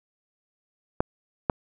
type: clicks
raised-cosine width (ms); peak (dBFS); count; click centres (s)
1; -7; 2; 1.005 / 1.498
effects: none